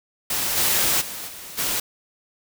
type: noise with level steps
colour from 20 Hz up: white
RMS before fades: -24 / -20 / -33 / -38 / -24 dBFS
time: 0.3-1.8 s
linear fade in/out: 5 ms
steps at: 0.56 / 1 / 1.27 / 1.57 s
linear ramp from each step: 20 ms
effects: none